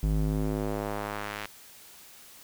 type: tone with band-pass filter sweep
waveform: square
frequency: 51.91 Hz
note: G#1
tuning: in tune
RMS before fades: -30 dBFS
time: 0.03-1.46 s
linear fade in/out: 0 ms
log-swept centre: 110 to 2400 Hz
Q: 0.92
effects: white hiss -51 dBFS RMS until 2.43 s

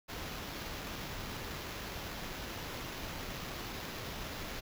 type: noise with sample-and-hold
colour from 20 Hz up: pink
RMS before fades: -42 dBFS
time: 0.08-4.61 s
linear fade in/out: 20 ms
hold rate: 8820 Hz
effects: none

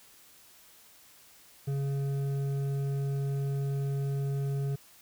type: tone with hard clipping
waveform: triangle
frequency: 138.6 Hz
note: C#3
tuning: in tune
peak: -30 dBFS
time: 1.67-4.76 s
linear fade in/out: 10 ms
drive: 11 dB
effects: white hiss -57 dBFS RMS until 5.01 s

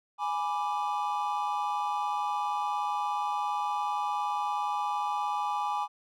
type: chord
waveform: triangle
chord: G# diminished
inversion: none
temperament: equal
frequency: 830.6 / 987.8 / 1174.7 Hz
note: G#5 / B5 / D6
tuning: 0 / 0 / 0 cents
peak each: -29 / -32 / -32 dBFS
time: 0.18-5.88 s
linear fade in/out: 50 ms
effects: none

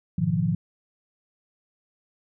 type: chord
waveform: sine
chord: F half-diminished seventh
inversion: first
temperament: equal with one note detuned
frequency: 106.19 / 123.47 / 155.56 / 174.61 Hz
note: Ab2 / Cb3 / Eb3 / F3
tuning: +39 / 0 / 0 / 0 cents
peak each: -30 / -30 / -25 / -24 dBFS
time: 0.18-0.55 s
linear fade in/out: 5 ms
effects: none

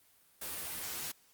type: noise with comb filter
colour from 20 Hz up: white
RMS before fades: -40 dBFS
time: 0.41-1.12 s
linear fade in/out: 10 ms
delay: 12 ms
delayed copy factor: +0.6
effects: white hiss -66 dBFS RMS until 1.33 s + Opus 32 kbps

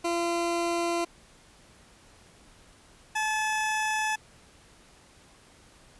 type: tone pair in turn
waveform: 20% pulse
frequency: 341.7 / 863.3 Hz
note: F4 / A5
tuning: -38 / -33 cents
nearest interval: octave + major third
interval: 1605 cents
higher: second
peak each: -21 dBFS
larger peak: neither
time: 0.04-1.05 / 3.15-4.16 s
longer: neither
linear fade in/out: 10 ms
effects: pink hiss -56 dBFS RMS until 5.99 s + resampled to 24000 Hz

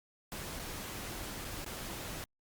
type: noise with dropouts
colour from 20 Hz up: pink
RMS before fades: -42 dBFS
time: 0.32-2.24 s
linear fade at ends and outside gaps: 0 ms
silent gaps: 0.591-0.596 / 1.446-1.45 / 1.645-1.663 s
effects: Opus 48 kbps

